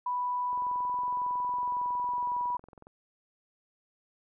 sine tone with pitch glide, 987.8 to 977.6 Hz, B5 to B5, 0 to -18 cents, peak -28 dBFS, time 0.06-2.57 s, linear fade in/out 5 ms, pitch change -18 cents, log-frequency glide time 1.28-2.41 s
click train, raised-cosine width 1 ms, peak -36 dBFS, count 52, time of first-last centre 0.53-2.869 s, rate 21.8 Hz
effects none

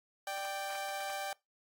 sawtooth tone pair together, 591 / 782.9 Hz, D5 / G5, +11 / -2 cents, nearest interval perfect fourth, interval 487 cents, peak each -38 / -34 dBFS, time 0.27-1.33 s, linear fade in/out 2 ms, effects noise-tail reverb RT60 0.2 s tail -22 dB re dry + AAC 64 kbps

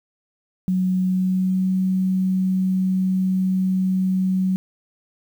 sine tone with pitch glide, 185 to 187.47 Hz, F#3 to F#3, 0 to +23 cents, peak -17 dBFS, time 0.68-4.56 s, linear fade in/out 0 ms, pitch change +23 cents, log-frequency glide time 0.99-1.69 s, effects 8-bit

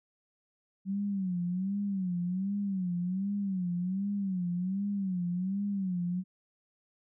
sine tone with vibrato, 188.5 Hz, F#3, 32 cents sharp, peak -29 dBFS, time 0.85-6.24 s, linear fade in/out 50 ms, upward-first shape sine, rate 1.3 Hz, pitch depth 130 cents each way, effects none

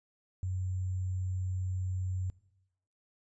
sine tone with sample-and-hold, 92.5 Hz, F#2, in tune, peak -31 dBFS, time 0.43-2.3 s, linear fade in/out 0 ms, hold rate 7350 Hz, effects noise-tail reverb RT60 0.9 s tail -21 dB re dry + resampled to 22050 Hz

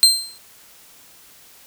30% pulse tone with exponential decay, 4147 Hz, C8, 16 cents flat, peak -3 dBFS, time 0.03-0.38 s, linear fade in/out 0 ms, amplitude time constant 75 ms, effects white hiss -48 dBFS RMS until 1.66 s

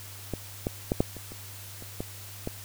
clicks, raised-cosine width 2 ms, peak -17 / -14 / -11 / -8 / -27 / -28 / -30 / -18 / -17 dBFS, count 9, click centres 0.337 / 0.669 / 0.919 / 1.005 / 1.167 / 1.32 / 1.824 / 2.005 / 2.474 s, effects added 99 Hz sine -45 dBFS peak until 2.64 s + white hiss -45 dBFS RMS until 2.64 s

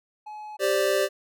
triangle tone, 849 Hz, G#5, 38 cents sharp, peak -34 dBFS, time 0.26-0.57 s, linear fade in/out 10 ms
square chord, G suspended fourth, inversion none, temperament equal, 392 / 523.3 / 587.3 Hz, G4 / C5 / D5, 0 / 0 / 0 cents, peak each -26 / -28 / -25 dBFS, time 0.59-1.09 s, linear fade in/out 50 ms
effects none

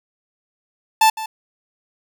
45% pulse tone with echo, 880 Hz, A5, in tune, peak -10 dBFS, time 1.01-1.1 s, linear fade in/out 5 ms, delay 160 ms, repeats 1, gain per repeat -15 dB, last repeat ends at 1.26 s, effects none

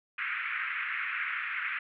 white band-pass noise, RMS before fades -34 dBFS, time 0.18-1.79 s, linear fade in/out 5 ms, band 1300 to 2400 Hz, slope 48 dB/octave, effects none

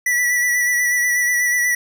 square tone with vibrato, 1956 Hz, B6, 17 cents flat, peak -16 dBFS, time 0.06-1.75 s, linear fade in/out 5 ms, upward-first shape sine, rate 8.2 Hz, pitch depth 25 cents each way, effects none

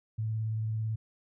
sine tone with vibrato, 110 Hz, A2, in tune, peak -29 dBFS, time 0.18-0.96 s, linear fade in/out 10 ms, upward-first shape square, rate 18 Hz, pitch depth 17 cents each way, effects none

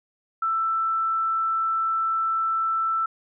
sine tone, 1328 Hz, E6, 12 cents sharp, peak -21 dBFS, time 0.42-3.06 s, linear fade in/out 5 ms, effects none

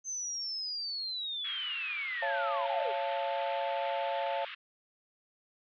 sine linear sweep, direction down, 6272 to 370 Hz, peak -34 dBFS, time 0.04-2.93 s, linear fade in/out 50 ms
white band-pass noise, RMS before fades -44 dBFS, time 1.44-4.55 s, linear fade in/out 10 ms, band 1200 to 3400 Hz, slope 48 dB/octave
sine chord, Db augmented, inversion none, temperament equal with one note detuned, 554.4 / 686.1 / 880 Hz, Db5 / F5 / A5, 0 / -31 / 0 cents, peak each -35 dBFS, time 2.22-4.45 s, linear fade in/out 5 ms
effects none

